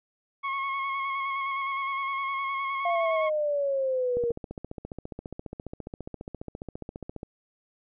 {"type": "tone with vibrato", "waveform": "30% pulse", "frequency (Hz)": 1093, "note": "C#6", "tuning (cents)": -25, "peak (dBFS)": -25, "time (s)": [0.43, 3.3], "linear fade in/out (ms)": 20, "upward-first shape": "square", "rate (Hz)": 9.7, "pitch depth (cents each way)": 19}
{"type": "exponential sweep", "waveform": "sine", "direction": "down", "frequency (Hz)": [698.5, 466.2], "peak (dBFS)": -24, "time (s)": [2.85, 4.32], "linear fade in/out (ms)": 5}
{"type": "click train", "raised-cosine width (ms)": 2, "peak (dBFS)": -23, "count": 46, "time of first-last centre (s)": [4.17, 7.231], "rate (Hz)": 14.7}
{"effects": ["resampled to 8000 Hz"]}